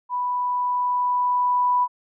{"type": "tone with level ramp", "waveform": "sine", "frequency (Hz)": 987.8, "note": "B5", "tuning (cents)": 0, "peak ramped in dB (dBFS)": [-22, -16], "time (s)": [0.09, 1.88], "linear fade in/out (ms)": 50, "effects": []}